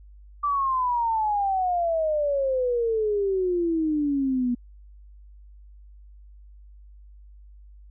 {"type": "exponential sweep", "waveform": "sine", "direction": "down", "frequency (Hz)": [1174.7, 240], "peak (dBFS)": -21, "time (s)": [0.43, 4.55], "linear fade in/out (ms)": 10, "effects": ["added 50 Hz sine -45 dBFS peak until 7.9 s"]}